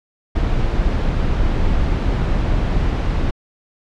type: noise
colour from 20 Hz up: brown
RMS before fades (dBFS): -17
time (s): 0.35-3.31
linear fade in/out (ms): 10
effects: low-pass 4000 Hz 12 dB/octave